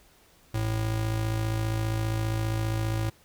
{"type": "tone pair together", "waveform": "square", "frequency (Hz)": [55, 110], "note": ["A1", "A2"], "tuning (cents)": [0, 0], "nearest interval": "octave", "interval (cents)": 1200, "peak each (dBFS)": [-35, -27], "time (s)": [0.54, 3.1], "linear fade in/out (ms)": 5, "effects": ["pink hiss -59 dBFS RMS until 3.24 s"]}